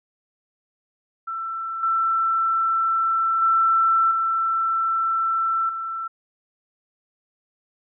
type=tone with level steps; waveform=sine; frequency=1337 Hz; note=E6; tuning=24 cents sharp; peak=-26 / -18 / -15 / -19 / -26 dBFS; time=1.27-6.08 s; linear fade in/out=10 ms; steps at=1.83 / 3.42 / 4.11 / 5.69 s; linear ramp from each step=2 ms; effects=none